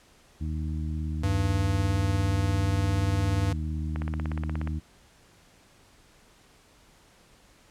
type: harmonic tone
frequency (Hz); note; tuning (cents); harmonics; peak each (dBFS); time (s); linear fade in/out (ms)
77.78; D#2; 0; 1 / 2 / 3 / 4; -29 / -35 / -39 / -41; 0.4-4.8; 20
type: tone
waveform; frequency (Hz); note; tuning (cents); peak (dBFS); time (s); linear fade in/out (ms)
square; 98; G2; 0; -25; 1.23-3.53; 5
type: click train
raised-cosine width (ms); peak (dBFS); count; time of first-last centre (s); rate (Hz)
0.5; -21; 13; 3.96-4.674; 16.8
effects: pink hiss -58 dBFS RMS until 7.7 s + low-pass 10000 Hz 12 dB/octave